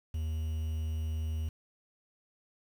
triangle tone with quantisation, 79.1 Hz, D#2, 29 cents sharp, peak -29 dBFS, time 0.14-1.49 s, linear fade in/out 5 ms, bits 9, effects none

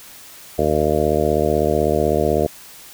harmonic tone, 76 Hz, D#2, 40 cents flat, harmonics 1 / 2 / 3 / 4 / 5 / 6 / 7 / 8 / 9, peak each -25 / -26 / -26 / -26 / -22 / -21 / -26 / -22 / -24 dBFS, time 0.58-2.47 s, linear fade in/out 10 ms, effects white hiss -41 dBFS RMS until 2.93 s

